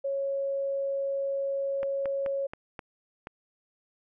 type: tone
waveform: sine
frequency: 551 Hz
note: C#5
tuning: 11 cents flat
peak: -27 dBFS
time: 0.04-2.47 s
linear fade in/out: 10 ms
type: clicks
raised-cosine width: 0.5 ms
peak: -23 dBFS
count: 6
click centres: 1.831 / 2.057 / 2.262 / 2.535 / 2.792 / 3.271 s
effects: none